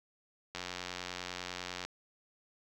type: click train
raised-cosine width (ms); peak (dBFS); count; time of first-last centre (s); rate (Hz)
0.2; -21; 118; 0.55-1.85; 90
effects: none